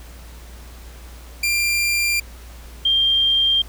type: tone pair in turn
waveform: sawtooth / sine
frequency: 2382 / 3185 Hz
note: D7 / G7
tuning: +24 / +27 cents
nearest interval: perfect fourth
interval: 503 cents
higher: second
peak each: -14 dBFS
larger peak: neither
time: 1.43-2.2 / 2.85-3.62 s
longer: neither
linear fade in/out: 5 ms
effects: added 59 Hz sine -37 dBFS peak until 3.68 s + pink hiss -45 dBFS RMS until 3.68 s